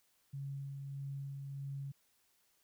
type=tone with tremolo; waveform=sine; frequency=138.59 Hz; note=C#3; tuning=in tune; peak=-39 dBFS; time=0.33-1.92 s; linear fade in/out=10 ms; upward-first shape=sine; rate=1.6 Hz; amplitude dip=30%; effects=white hiss -74 dBFS RMS until 2.63 s